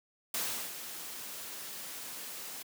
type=noise with ADSR envelope; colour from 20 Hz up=white; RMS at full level=-33 dBFS; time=0.34-2.63 s; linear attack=4 ms; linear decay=380 ms; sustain=-10 dB; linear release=12 ms; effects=high-pass 150 Hz 12 dB/octave